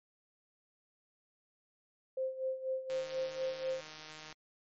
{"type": "tone with tremolo", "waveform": "sine", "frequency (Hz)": 523.3, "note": "C5", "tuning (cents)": 0, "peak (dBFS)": -31, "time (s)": [2.17, 3.81], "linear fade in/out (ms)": 5, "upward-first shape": "sine", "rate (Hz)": 4.1, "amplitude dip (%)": 75}
{"type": "click train", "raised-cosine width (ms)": 0.2, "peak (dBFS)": -31, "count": 222, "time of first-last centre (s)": [2.9, 4.326], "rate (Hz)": 155}
{"effects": ["MP3 32 kbps"]}